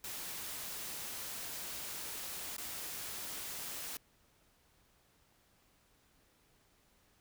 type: noise with dropouts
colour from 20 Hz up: white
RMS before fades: -43 dBFS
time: 0.04-3.97 s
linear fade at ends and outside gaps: 1 ms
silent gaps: 2.566-2.581 s
effects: pink hiss -70 dBFS RMS until 7.2 s